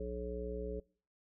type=harmonic tone; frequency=60.8 Hz; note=B1; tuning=26 cents flat; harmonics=1 / 3 / 5 / 7 / 9; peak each=-42 / -46 / -50 / -41 / -45 dBFS; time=0-0.8 s; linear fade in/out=5 ms; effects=noise-tail reverb RT60 0.5 s tail -25 dB re dry